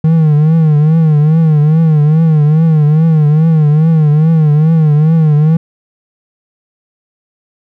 triangle tone with vibrato, 155.56 Hz, D#3, in tune, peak -3 dBFS, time 0.04-5.57 s, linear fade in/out 5 ms, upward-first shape triangle, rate 2.4 Hz, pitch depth 110 cents each way, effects none

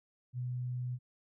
sine tone, 124.5 Hz, B2, 14 cents sharp, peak -34 dBFS, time 0.33-0.99 s, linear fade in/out 50 ms, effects none

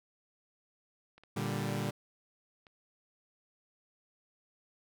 clicks, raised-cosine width 0.3 ms, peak -40 dBFS, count 6, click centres 1.18 / 1.236 / 1.378 / 1.492 / 1.873 / 2.668 s
sawtooth chord, G minor, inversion first, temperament equal, 116.54 / 146.83 / 196 Hz, Bb2 / D3 / G3, 0 / 0 / 0 cents, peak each -33 dBFS, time 1.36-1.91 s, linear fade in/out 10 ms
effects none

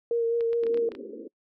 sine tone with vibrato, 464.6 Hz, A#4, 6 cents flat, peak -22 dBFS, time 0.11-0.89 s, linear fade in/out 2 ms, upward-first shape sine, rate 4.9 Hz, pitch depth 19 cents each way
clicks, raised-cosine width 0.3 ms, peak -28 dBFS, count 8, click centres 0.408 / 0.531 / 0.636 / 0.667 / 0.744 / 0.774 / 0.919 / 0.951 s
white band-pass noise, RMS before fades -40 dBFS, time 0.62-1.28 s, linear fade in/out 10 ms, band 220 to 510 Hz, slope 96 dB/octave
effects noise-tail reverb RT60 0.1 s tail -25 dB re dry

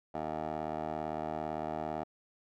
15% pulse tone with band-pass filter, 77.78 Hz, D#2, in tune, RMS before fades -37 dBFS, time 0.14-2.04 s, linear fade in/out 10 ms, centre 630 Hz, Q 2.8, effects none

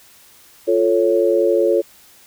sine chord, F augmented, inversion none, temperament equal, 349.2 / 440 / 554.4 Hz, F4 / A4 / C#5, 0 / 0 / 0 cents, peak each -17 dBFS, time 0.67-1.82 s, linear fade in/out 20 ms, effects white hiss -48 dBFS RMS until 2.26 s

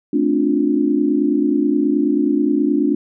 sine chord, D minor seventh, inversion second, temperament just, 220.2 / 264.3 / 293.7 / 352.4 Hz, A3 / C4 / D4 / F4, +2 / +18 / 0 / +16 cents, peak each -22 / -20 / -16 / -22 dBFS, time 0.13-2.95 s, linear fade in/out 5 ms, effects none

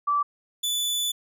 sine / sawtooth tone pair in turn, 1161 / 3479 Hz, D6 / A7, -20 / -20 cents, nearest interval octave + perfect fifth, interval 1900 cents, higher second, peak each -20 / -21 dBFS, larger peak first, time 0.07-0.23 / 0.63-1.12 s, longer second, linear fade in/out 10 ms, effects none

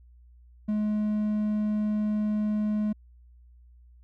triangle tone, 211.6 Hz, G#3, 33 cents sharp, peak -22 dBFS, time 0.68-2.93 s, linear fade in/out 10 ms, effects added 60 Hz sine -51 dBFS peak until 4.03 s

